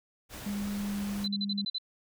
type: noise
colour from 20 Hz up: pink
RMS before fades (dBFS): -43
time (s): 0.29-1.28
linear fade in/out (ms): 50
type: tone with pitch glide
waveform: sine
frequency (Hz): 203 to 201.4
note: G#3 to G3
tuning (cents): -39 to +47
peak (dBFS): -31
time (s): 0.46-1.65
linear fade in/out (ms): 5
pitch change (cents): -14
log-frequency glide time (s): 0.68-1.38
type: tone bursts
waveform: sine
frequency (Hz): 4027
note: B7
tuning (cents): +33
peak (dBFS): -30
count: 7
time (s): 1.24-1.784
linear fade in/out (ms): 5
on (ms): 40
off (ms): 44
effects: none